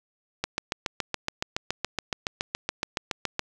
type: click train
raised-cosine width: 0.2 ms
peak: -9 dBFS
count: 22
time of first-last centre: 0.44-3.394 s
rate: 7.11 Hz
effects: none